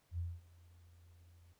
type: tone with ADSR envelope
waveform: sine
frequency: 85.9 Hz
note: F2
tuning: 28 cents flat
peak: -35 dBFS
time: 0.11-1.54 s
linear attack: 74 ms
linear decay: 220 ms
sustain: -24 dB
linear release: 25 ms
effects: pink hiss -74 dBFS RMS until 1.59 s